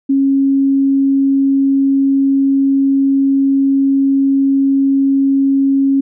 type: tone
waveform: sine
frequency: 273.3 Hz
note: C#4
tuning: 24 cents flat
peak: -9 dBFS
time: 0.09-6.01 s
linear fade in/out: 10 ms
effects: none